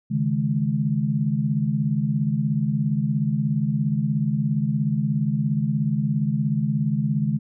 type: chord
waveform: sine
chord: C# suspended second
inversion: none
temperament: equal with one note detuned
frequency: 138.59 / 155.56 / 211.3 Hz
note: C#3 / D#3 / G#3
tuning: 0 / 0 / +30 cents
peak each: -24 dBFS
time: 0.1-7.39 s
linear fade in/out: 20 ms
effects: none